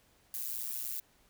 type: noise with amplitude modulation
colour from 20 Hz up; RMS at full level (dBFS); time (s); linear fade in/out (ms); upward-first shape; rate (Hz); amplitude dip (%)
violet; -34; 0.34-1; 2; sine; 120; 95
effects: pink hiss -67 dBFS RMS until 1.29 s